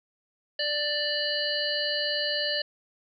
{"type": "harmonic tone with a mistuned harmonic", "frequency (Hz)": 590, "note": "D5", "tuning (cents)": 8, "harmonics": [1, 3, 5, 7, 8], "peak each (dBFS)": [-32, -32, -32, -32, -32], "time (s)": [0.59, 2.62], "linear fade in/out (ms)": 5, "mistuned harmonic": 8, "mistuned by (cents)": -47, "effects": []}